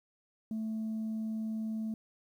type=tone; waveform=sine; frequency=220 Hz; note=A3; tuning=in tune; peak=-31 dBFS; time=0.51-1.94 s; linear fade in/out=2 ms; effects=tanh soft clip ceiling -31 dBFS + 11-bit